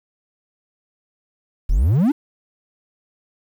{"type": "exponential sweep", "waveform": "triangle", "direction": "up", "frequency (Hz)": [33.12, 316], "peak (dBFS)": -11, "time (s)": [1.69, 2.12], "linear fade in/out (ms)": 10, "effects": ["8-bit"]}